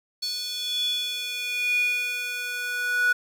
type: tone with high-pass filter sweep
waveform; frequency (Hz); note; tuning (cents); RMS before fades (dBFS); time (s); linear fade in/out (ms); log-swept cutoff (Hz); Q
square; 490; B4; -14; -27; 0.22-3.13; 10; 4300 to 1500; 9.8
effects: 9-bit